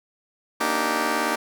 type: chord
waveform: 10% pulse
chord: Eb major seventh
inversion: second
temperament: just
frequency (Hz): 233.3 / 291.7 / 311.1 / 388.9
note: Bb3 / D4 / Eb4 / G4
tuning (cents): +2 / -12 / 0 / -14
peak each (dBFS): -20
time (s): 0.6-1.36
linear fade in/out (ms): 10
effects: none